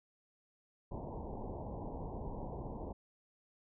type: low-pass noise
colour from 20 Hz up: pink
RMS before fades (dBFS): -43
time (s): 0.91-2.93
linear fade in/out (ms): 10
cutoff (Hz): 990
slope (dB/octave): 96
effects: none